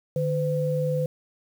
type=tone pair together; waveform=sine; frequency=151 / 507.9 Hz; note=D3 / B4; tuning=+48 / +48 cents; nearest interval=octave + major sixth; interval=2100 cents; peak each=-25 dBFS; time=0.16-1.06 s; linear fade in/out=2 ms; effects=8-bit